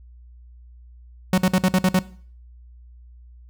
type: tone bursts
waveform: 45% pulse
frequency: 185 Hz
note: F#3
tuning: in tune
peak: -14 dBFS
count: 7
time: 1.33-1.991 s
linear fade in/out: 2 ms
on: 49 ms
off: 53 ms
effects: noise-tail reverb RT60 0.5 s tail -19 dB re dry + added 60 Hz sine -43 dBFS peak until 3.49 s